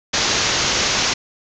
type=low-pass noise; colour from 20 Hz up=white; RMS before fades=-19 dBFS; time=0.13-1.14 s; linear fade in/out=10 ms; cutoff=6800 Hz; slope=96 dB/octave; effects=none

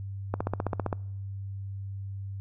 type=click train; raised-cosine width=1 ms; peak=-14 dBFS; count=10; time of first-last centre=0.34-0.928 s; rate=15.3 Hz; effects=noise-tail reverb RT60 0.9 s tail -26 dB re dry + added 98 Hz sine -34 dBFS peak until 2.4 s

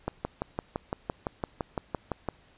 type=click train; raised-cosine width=1 ms; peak=-15 dBFS; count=14; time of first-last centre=0.08-2.287 s; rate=5.89 Hz; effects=pink hiss -60 dBFS RMS until 2.57 s + resampled to 8000 Hz

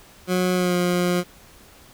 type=tone with pitch glide; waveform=20% pulse; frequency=182.1 to 177.74 Hz; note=F#3 to F3; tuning=-27 to +31 cents; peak=-14 dBFS; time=0.27-1.24 s; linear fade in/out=50 ms; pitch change=-42 cents; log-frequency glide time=0.54-0.75 s; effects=pink hiss -49 dBFS RMS until 1.93 s

